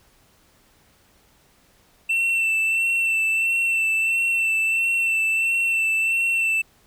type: tone with vibrato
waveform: triangle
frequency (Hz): 2682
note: E7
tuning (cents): +29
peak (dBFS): -17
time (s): 2.09-6.62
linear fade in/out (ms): 10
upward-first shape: sine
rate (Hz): 1.5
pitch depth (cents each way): 23
effects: pink hiss -58 dBFS RMS until 6.86 s